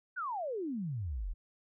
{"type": "exponential sweep", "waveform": "sine", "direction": "down", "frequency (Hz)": [1557, 36.22], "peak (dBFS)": -34, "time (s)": [0.16, 1.34], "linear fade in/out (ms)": 20, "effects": []}